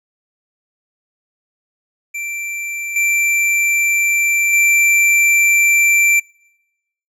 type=tone with level steps; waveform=square; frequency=2349 Hz; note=D7; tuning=in tune; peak=-23 / -14 / -11 dBFS; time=2.14-6.2 s; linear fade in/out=10 ms; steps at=2.96 / 4.53 s; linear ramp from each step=2 ms; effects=noise-tail reverb RT60 0.9 s tail -25 dB re dry + low-pass 12000 Hz 12 dB/octave